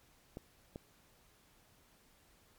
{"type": "clicks", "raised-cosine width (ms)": 2, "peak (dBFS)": [-30, -30], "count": 2, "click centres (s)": [0.371, 0.759], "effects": ["pink hiss -67 dBFS RMS until 2.58 s", "MP3 96 kbps"]}